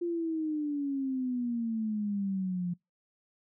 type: exponential sweep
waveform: sine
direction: down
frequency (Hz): 349.2 to 173.8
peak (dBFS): -29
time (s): 0.01-2.74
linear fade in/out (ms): 10
effects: noise-tail reverb RT60 0.2 s tail -26 dB re dry